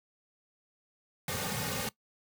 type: noise with comb filter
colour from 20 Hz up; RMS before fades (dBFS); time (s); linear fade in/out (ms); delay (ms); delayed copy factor
pink; -34; 1.28-1.89; 2; 3; -0.9
effects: noise-tail reverb RT60 0.1 s tail -19 dB re dry + high-pass 100 Hz 12 dB/octave